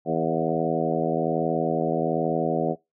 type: harmonic tone with a mistuned harmonic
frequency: 81.2 Hz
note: E2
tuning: 26 cents flat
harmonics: 2 / 3 / 4 / 5 / 6 / 7 / 8 / 9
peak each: -30 / -30 / -30 / -30 / -30 / -30 / -30 / -30 dBFS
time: 0.05-2.76 s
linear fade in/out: 50 ms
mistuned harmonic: 8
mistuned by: +24 cents
effects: noise-tail reverb RT60 0.2 s tail -22 dB re dry